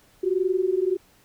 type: tone pair together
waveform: sine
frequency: 361.3 / 382.8 Hz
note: F#4 / G4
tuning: -41 / -41 cents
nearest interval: minor second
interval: 100 cents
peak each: -23 dBFS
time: 0.23-0.97 s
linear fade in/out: 10 ms
effects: pink hiss -58 dBFS RMS until 1.24 s